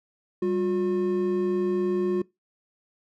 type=tone pair together; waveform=triangle; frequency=195.6 / 359.4 Hz; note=G3 / F4; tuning=-4 / +50 cents; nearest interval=major seventh; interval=1054 cents; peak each=-27 / -21 dBFS; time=0.42-2.22 s; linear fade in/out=5 ms; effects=noise-tail reverb RT60 0.2 s tail -22 dB re dry